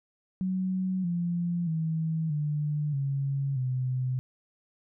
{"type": "tone with pitch steps", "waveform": "sine", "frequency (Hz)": [186.6, 173.1, 160.58, 148.96, 138.19, 128.19], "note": ["F#3", "F3", "E3", "D3", "C#3", "C3"], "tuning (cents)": [15, -15, -45, 25, -5, -35], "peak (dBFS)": -26, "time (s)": [0.41, 4.19], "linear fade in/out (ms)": 0, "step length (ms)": 630, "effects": []}